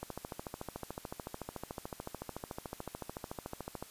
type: click train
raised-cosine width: 1 ms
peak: -25 dBFS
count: 53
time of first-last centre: 0.03-3.826 s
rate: 13.7 Hz
effects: white hiss -55 dBFS RMS until 3.9 s + resampled to 32000 Hz